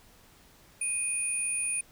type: tone pair together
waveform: sine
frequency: 2489 / 9517 Hz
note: D#7 / D9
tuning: 0 / +22 cents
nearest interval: octave + major seventh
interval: 2322 cents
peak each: -34 / -28 dBFS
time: 0.81-1.81 s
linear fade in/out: 5 ms
effects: tanh soft clip ceiling -21 dBFS + pink hiss -58 dBFS RMS until 1.91 s